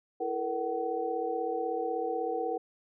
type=tone cluster; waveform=sine; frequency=332.5 / 439.3 / 475.5 / 756 Hz; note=E4 / A4 / A#4 / F#5; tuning=+15 / -3 / +34 / +37 cents; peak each=-38 / -36 / -33 / -34 dBFS; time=0.2-2.58 s; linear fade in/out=10 ms; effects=none